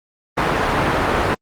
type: low-pass noise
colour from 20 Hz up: white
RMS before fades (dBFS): -18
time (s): 0.37-1.35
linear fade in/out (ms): 10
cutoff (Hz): 1300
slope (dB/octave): 12
effects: Opus 32 kbps